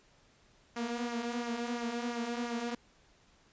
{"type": "tone with flanger", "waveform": "sawtooth", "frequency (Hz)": 237.4, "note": "A#3", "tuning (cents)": 32, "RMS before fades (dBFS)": -36, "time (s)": [0.76, 2.75], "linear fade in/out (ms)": 5, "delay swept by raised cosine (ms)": [0.24, 5.24], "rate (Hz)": 2.9, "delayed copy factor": -0.55, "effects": ["pink hiss -65 dBFS RMS until 3.52 s", "resampled to 16000 Hz"]}